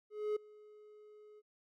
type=tone with ADSR envelope; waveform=triangle; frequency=422.7 Hz; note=G#4; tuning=31 cents sharp; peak=-29 dBFS; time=0.1-1.42 s; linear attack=260 ms; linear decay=8 ms; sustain=-24 dB; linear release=36 ms; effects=none